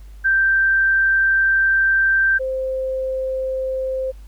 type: tone pair in turn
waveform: sine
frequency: 1568 / 523.3 Hz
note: G6 / C5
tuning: 0 / 0 cents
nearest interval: octave + perfect fifth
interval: 1900 cents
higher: first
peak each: -13 / -20 dBFS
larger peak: first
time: 0.24-2.39 / 2.39-4.12 s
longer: first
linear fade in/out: 20 ms
effects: added 50 Hz sine -36 dBFS peak until 4.27 s + pink hiss -56 dBFS RMS until 4.27 s